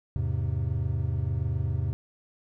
triangle chord, E augmented, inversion none, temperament equal, 82.41 / 103.83 / 130.81 Hz, E2 / G#2 / B#2, 0 / 0 / 0 cents, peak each -28 dBFS, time 0.16-1.93 s, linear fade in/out 0 ms, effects none

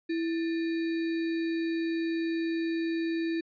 sine tone with sample-and-hold, 329.6 Hz, E4, in tune, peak -27 dBFS, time 0.09-3.41 s, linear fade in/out 10 ms, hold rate 2100 Hz, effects resampled to 11025 Hz

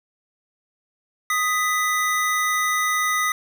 square tone pair together, 1244.5 / 1985.8 Hz, D#6 / B6, 0 / +9 cents, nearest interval minor sixth, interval 809 cents, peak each -23 dBFS, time 1.3-3.32 s, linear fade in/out 2 ms, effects none

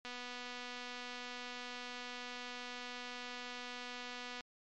click train, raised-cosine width 0.2 ms, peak -28 dBFS, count 1073, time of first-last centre 0.05-4.408 s, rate 246 Hz, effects low-pass 5000 Hz 12 dB/octave + MP3 64 kbps

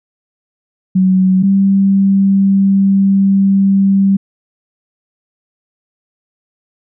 sine tone pair in turn, 187.1 / 195.54 Hz, F#3 / G3, +20 / -4 cents, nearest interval minor second, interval 76 cents, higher second, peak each -7 dBFS, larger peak neither, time 0.95-1.43 / 1.43-4.17 s, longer second, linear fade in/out 10 ms, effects none

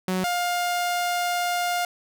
sawtooth tone pair in turn, 185.4 / 706.5 Hz, F#3 / F5, +4 / +20 cents, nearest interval octave + major seventh, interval 2316 cents, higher second, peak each -19 dBFS, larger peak neither, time 0.08-0.24 / 0.24-1.85 s, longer second, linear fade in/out 2 ms, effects none

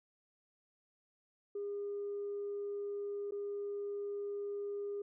sine tone with dropouts, 406.1 Hz, G#4, 39 cents flat, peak -36 dBFS, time 1.55-5.02 s, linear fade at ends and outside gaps 5 ms, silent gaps 3.31-3.32 s, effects tanh soft clip ceiling -33 dBFS

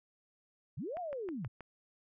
sine linear two-way sweep, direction up then down, 95.6 to 740 to 95.6 Hz, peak -37 dBFS, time 0.77-1.48 s, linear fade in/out 10 ms, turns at 0.99 s
click train, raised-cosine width 0.5 ms, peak -32 dBFS, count 5, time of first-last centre 0.97-1.607 s, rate 6.28 Hz
effects none

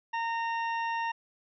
harmonic tone with a mistuned harmonic, 920 Hz, A#5, 23 cents flat, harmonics 1 / 2 / 3 / 4 / 6, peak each -30 / -36 / -41 / -51 / -52 dBFS, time 0.13-1.12 s, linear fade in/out 10 ms, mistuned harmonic 6, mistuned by +17 cents, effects none

